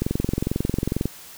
click train, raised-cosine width 3 ms, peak -9 dBFS, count 24, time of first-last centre 0.02-1.056 s, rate 22.2 Hz, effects white hiss -43 dBFS RMS until 1.37 s

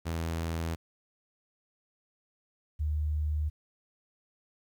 sawtooth / sine tone pair in turn, 82.41 / 75.72 Hz, E2 / D#2, 0 / -47 cents, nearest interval minor second, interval 147 cents, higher first, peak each -27 dBFS, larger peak neither, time 0.05-0.76 / 2.79-3.5 s, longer neither, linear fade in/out 20 ms, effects 11-bit

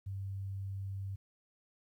sine tone, 97.5 Hz, G2, 9 cents flat, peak -37 dBFS, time 0.06-1.16 s, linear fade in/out 10 ms, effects 12-bit

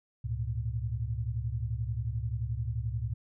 sine tone cluster, 69.4 / 107.5 / 118.9 Hz, C#2 / A2 / A#2, +3 / -40 / +35 cents, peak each -36 / -34 / -34 dBFS, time 0.24-3.14 s, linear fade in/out 10 ms, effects none

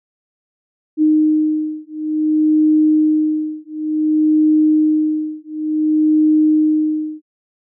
sine beating tone pair, 308.2 / 308.76 Hz, D#4 / D#4, -16 / -13 cents, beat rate 0.56 Hz, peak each -15 dBFS, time 0.97-7.22 s, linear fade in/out 50 ms, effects none

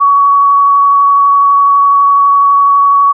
sine tone with vibrato, 1125 Hz, C#6, 25 cents sharp, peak -4 dBFS, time 0-3.13 s, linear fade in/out 20 ms, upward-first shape triangle, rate 12 Hz, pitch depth 10 cents each way, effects none

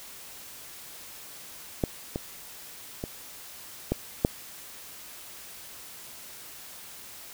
clicks, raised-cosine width 2 ms, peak -10 / -16 / -18 / -11 / -6 dBFS, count 5, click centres 1.838 / 2.159 / 3.039 / 3.92 / 4.249 s, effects white hiss -45 dBFS RMS until 7.33 s

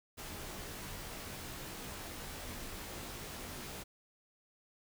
pink noise with comb filter, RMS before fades -45 dBFS, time 0.17-3.84 s, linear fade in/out 20 ms, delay 18 ms, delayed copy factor -0.7, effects none

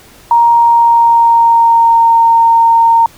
sine tone with pitch glide, 937 to 919.8 Hz, A#5 to A#5, +9 to -23 cents, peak -4 dBFS, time 0.31-3.06 s, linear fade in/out 2 ms, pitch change -32 cents, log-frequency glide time 0.5-2.15 s, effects pink hiss -40 dBFS RMS until 3.17 s

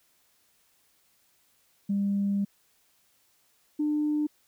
sine tone pair in turn, 200 / 299.7 Hz, G3 / D4, +35 / +35 cents, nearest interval perfect fifth, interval 700 cents, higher second, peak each -23 dBFS, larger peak neither, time 1.89-2.45 / 3.79-4.27 s, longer first, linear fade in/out 10 ms, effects tanh soft clip ceiling -19 dBFS + white hiss -67 dBFS RMS until 4.47 s

